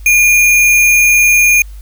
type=tone with sample-and-hold; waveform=sine; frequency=2419 Hz; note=D#7; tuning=49 cents flat; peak=-5 dBFS; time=0.06-1.62 s; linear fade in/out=2 ms; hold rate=8820 Hz; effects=added 50 Hz sine -27 dBFS peak until 1.81 s + white hiss -47 dBFS RMS until 1.81 s